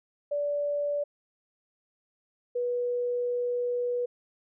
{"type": "tone pair in turn", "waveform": "sine", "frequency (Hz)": [580, 487.7], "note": ["D5", "B4"], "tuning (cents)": [-22, -22], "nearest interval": "minor third", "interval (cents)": 300, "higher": "first", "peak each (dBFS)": -26, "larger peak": "neither", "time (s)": [[0.31, 1.04], [2.55, 4.06]], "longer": "second", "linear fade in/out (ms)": 10, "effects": []}